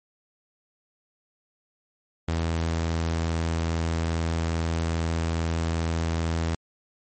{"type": "tone", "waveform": "sawtooth", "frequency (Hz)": 82.41, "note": "E2", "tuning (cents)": 0, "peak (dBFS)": -20, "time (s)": [2.28, 6.55], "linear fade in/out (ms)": 5, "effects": ["MP3 32 kbps"]}